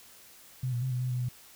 sine tone with pitch steps, 128.3 / 120.7 / 130.4 / 124.7 / 127.1 / 124.8 / 124.1 Hz, C3 / B2 / C3 / B2 / C3 / B2 / B2, -34 / -39 / -5 / +17 / -50 / +19 / +9 cents, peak -28 dBFS, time 0.63-1.288 s, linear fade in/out 5 ms, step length 94 ms, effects white hiss -54 dBFS RMS until 1.55 s

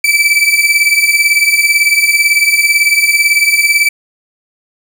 40% pulse beating tone pair, 2306 / 2324 Hz, D7 / D7, -32 / -19 cents, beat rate 18 Hz, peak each -10 dBFS, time 0.04-3.89 s, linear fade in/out 5 ms, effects none

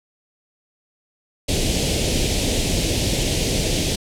pink band-stop noise, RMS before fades -20 dBFS, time 1.48-3.96 s, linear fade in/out 10 ms, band 620 to 2500 Hz, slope 24 dB/octave, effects low-pass 9000 Hz 12 dB/octave

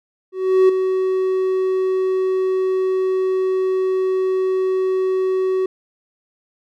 triangle tone with ADSR envelope, 375.8 Hz, F#4, 27 cents sharp, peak -6 dBFS, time 0.32-5.66 s, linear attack 370 ms, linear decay 7 ms, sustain -8 dB, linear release 4 ms, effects none

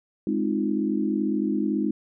sine chord, F minor seventh, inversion first, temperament equal, 207.7 / 261.6 / 311.1 / 349.2 Hz, Ab3 / C4 / Eb4 / F4, 0 / 0 / 0 / 0 cents, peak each -26 / -29 / -26 / -31 dBFS, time 0.27-1.91 s, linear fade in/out 2 ms, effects none

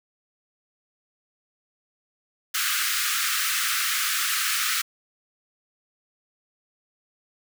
pink high-pass noise, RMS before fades -25 dBFS, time 2.54-4.82 s, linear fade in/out 10 ms, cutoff 1200 Hz, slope 96 dB/octave, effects none

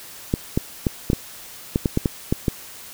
clicks, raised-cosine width 3 ms, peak -5 dBFS, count 11, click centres 0.339 / 0.575 / 0.868 / 1.101 / 1.132 / 1.759 / 1.858 / 1.974 / 2.058 / 2.325 / 2.482 s, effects white hiss -40 dBFS RMS until 2.93 s

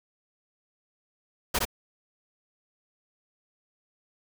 pink noise with echo, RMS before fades -25 dBFS, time 1.54-1.59 s, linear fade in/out 10 ms, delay 63 ms, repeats 1, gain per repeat -2 dB, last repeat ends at 1.653 s, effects none

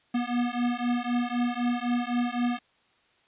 square beating tone pair, 240.5 / 244.4 Hz, B3 / B3, -46 / -18 cents, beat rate 3.9 Hz, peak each -29 dBFS, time 0.14-2.59 s, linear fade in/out 10 ms, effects white hiss -65 dBFS RMS until 3.27 s + resampled to 8000 Hz

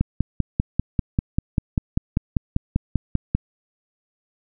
click train, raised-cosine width 5 ms, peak -6 dBFS, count 18, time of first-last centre 0.01-3.35 s, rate 5.09 Hz, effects none

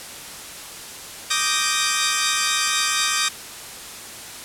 10% pulse chord, Eb major seventh, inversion third, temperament equal, 1174.7 / 1244.5 / 1568 / 1864.7 Hz, D6 / Eb6 / G6 / Bb6, 0 / 0 / 0 / 0 cents, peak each -16 dBFS, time 1.3-3.29 s, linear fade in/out 10 ms, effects white hiss -36 dBFS RMS until 4.44 s + low-pass 11000 Hz 12 dB/octave

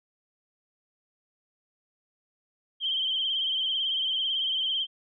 sine tone with vibrato, 3136 Hz, G7, in tune, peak -25 dBFS, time 2.8-4.87 s, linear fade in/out 50 ms, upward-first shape sine, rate 18 Hz, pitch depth 57 cents each way, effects none

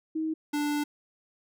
sine / square tone pair in turn, 316.6 / 293.9 Hz, D#4 / D4, +30 / +1 cents, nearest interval minor second, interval 129 cents, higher first, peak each -27 dBFS, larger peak neither, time 0.15-0.34 / 0.53-0.84 s, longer second, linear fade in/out 10 ms, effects none

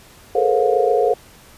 sine tone cluster, 419.3 / 445.7 / 474.4 / 529 / 713 Hz, G#4 / A4 / A#4 / C5 / F5, +17 / +22 / +30 / +19 / +36 cents, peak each -20 dBFS, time 0.35-1.14 s, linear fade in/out 5 ms, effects pink hiss -46 dBFS RMS until 1.57 s + resampled to 32000 Hz

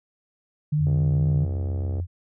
sine tone with vibrato, 148.4 Hz, D3, 18 cents sharp, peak -19 dBFS, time 0.72-1.45 s, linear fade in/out 10 ms, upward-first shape sine, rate 4.2 Hz, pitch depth 30 cents each way
sine tone, 88 Hz, F2, 14 cents sharp, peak -24 dBFS, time 0.78-2.07 s, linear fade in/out 50 ms
click train, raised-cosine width 2 ms, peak -23 dBFS, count 77, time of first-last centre 0.87-1.999 s, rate 67.3 Hz
effects none

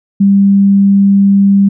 sine tone, 198.1 Hz, G3, 18 cents sharp, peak -4 dBFS, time 0.2-1.69 s, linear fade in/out 10 ms, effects none

